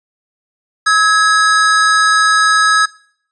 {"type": "tone pair together", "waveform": "square", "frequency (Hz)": [1284.5, 1661.2], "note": ["E6", "G#6"], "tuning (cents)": [-45, 0], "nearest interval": "major third", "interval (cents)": 445, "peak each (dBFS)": -12, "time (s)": [0.86, 2.86], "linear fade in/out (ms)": 10, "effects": ["noise-tail reverb RT60 0.6 s tail -21 dB re dry", "resampled to 22050 Hz"]}